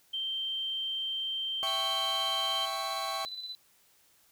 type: tone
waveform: sine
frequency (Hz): 3136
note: G7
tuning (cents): 0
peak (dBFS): -31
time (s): 0.13-2.66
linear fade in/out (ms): 10
type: chord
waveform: 40% pulse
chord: C# diminished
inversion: first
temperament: equal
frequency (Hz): 659.3 / 784 / 1108.7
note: E5 / G5 / C#6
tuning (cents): 0 / 0 / 0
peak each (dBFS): -39 / -37 / -35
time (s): 1.63-3.25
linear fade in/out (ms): 0
type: tone with tremolo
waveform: sine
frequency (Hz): 4002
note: B7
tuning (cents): +22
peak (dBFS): -36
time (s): 1.67-3.55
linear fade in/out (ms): 0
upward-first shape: square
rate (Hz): 17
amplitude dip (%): 45
effects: white hiss -65 dBFS RMS until 4.31 s